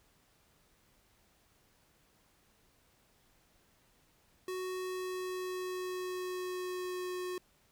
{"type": "tone with pitch glide", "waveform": "square", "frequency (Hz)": [370, 363.4], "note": ["F#4", "F#4"], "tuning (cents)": [0, -31], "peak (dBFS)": -37, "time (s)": [4.48, 7.38], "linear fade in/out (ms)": 2, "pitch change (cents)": -31, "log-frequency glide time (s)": [4.79, 7.13], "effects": ["pink hiss -69 dBFS RMS until 7.71 s"]}